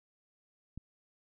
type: click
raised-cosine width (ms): 5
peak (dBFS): -30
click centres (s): 0.776
effects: none